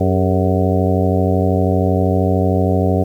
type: harmonic tone with a mistuned harmonic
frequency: 92.9 Hz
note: F#2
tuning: 7 cents sharp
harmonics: 1 / 2 / 3 / 4 / 5 / 6 / 7 / 8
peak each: -16 / -19 / -21 / -22 / -23 / -24 / -24 / -25 dBFS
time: 0-3.04 s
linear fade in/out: 10 ms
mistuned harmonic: 4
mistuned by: +93 cents
effects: 8-bit

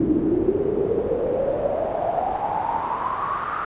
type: noise with band-pass filter sweep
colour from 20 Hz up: brown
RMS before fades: -23 dBFS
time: 0-3.65 s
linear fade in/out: 5 ms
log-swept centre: 300 to 1300 Hz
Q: 9.2
effects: resampled to 8000 Hz

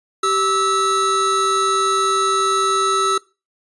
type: tone pair together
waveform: square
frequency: 387.9 / 1304.7 Hz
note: G4 / E6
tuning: -18 / -18 cents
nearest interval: octave + major sixth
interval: 2100 cents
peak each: -22 / -17 dBFS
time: 0.23-3.18 s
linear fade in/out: 5 ms
effects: noise-tail reverb RT60 0.3 s tail -22 dB re dry + resampled to 24000 Hz

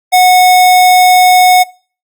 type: tone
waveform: square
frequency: 732 Hz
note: F#5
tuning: 19 cents flat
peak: -4 dBFS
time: 0.12-1.64 s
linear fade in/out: 20 ms
effects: noise-tail reverb RT60 0.4 s tail -22 dB re dry + Opus 48 kbps

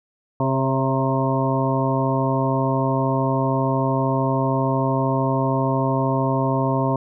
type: harmonic tone with a mistuned harmonic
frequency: 133 Hz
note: C3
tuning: 29 cents sharp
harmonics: 1 / 2 / 3 / 4 / 5 / 7 / 8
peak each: -22 / -24 / -28 / -28 / -26 / -26 / -29 dBFS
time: 0.4-6.96 s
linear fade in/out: 2 ms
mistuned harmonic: 4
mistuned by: +29 cents
effects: none

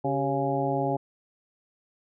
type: harmonic tone with a mistuned harmonic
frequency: 138.59 Hz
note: C#3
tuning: in tune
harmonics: 1 / 2 / 3 / 4 / 5 / 6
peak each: -31 / -31 / -31 / -31 / -31 / -31 dBFS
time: 0.04-0.97 s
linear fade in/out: 10 ms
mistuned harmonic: 3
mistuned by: -88 cents
effects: none

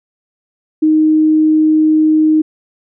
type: tone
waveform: sine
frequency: 311.1 Hz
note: D#4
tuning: in tune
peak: -7 dBFS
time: 0.82-2.42 s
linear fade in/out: 10 ms
effects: none

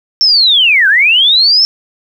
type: linear two-way sweep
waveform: sine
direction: down then up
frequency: 5450 to 1500 to 5410 Hz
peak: -5 dBFS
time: 0.21-1.65 s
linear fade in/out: 0 ms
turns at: 0.88 s
effects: 7-bit

